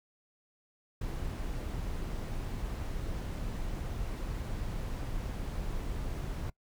brown noise, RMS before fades -36 dBFS, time 1.01-6.5 s, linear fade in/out 5 ms, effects noise-tail reverb RT60 0.1 s tail -23 dB re dry

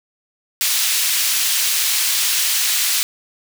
pink high-pass noise, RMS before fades -18 dBFS, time 0.61-3.03 s, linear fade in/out 0 ms, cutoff 3000 Hz, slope 12 dB/octave, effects none

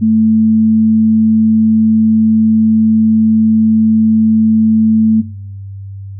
sine tone, 220 Hz, A3, in tune, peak -7 dBFS, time 0.01-5.22 s, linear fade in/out 20 ms, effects noise-tail reverb RT60 0.9 s tail -25 dB re dry + added 98 Hz sine -24 dBFS peak until 6.19 s

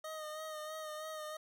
25% pulse tone with vibrato, 620 Hz, D#5, 6 cents flat, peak -38 dBFS, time 0.04-1.37 s, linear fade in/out 5 ms, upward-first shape sine, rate 3.1 Hz, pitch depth 31 cents each way, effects none

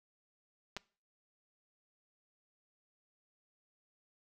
clicks, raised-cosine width 0.2 ms, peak -22 / -25 dBFS, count 2, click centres 0.766 / 0.771 s, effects noise-tail reverb RT60 0.4 s tail -22 dB re dry

